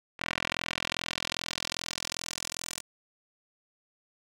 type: tone with band-pass filter sweep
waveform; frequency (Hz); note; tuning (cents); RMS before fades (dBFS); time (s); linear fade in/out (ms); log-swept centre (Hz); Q
10% pulse; 42.49; F1; -47; -36; 0.19-2.81; 10; 2200 to 7800; 1.3
effects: none